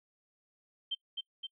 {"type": "tone with echo", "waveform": "sine", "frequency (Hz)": 3136, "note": "G7", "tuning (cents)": 0, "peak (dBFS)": -31, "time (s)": [0.91, 0.95], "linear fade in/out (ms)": 10, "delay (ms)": 260, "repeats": 2, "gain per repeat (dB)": -3, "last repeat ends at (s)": 1.47, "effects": ["noise-tail reverb RT60 0.1 s tail -26 dB re dry"]}